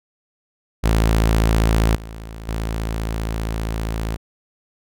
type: tone with level steps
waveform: sawtooth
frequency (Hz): 55.1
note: A1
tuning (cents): +3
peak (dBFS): -10 / -28 / -18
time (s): 0.83-4.17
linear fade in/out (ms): 20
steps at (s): 1.95 / 2.48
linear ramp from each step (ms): 5
effects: none